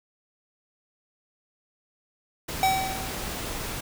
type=noise; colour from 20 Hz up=pink; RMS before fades=-33 dBFS; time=2.48-3.81 s; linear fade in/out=10 ms
type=tone with exponential decay; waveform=square; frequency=764 Hz; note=G5; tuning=45 cents flat; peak=-18 dBFS; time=2.63-3.37 s; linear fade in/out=1 ms; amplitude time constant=160 ms
effects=none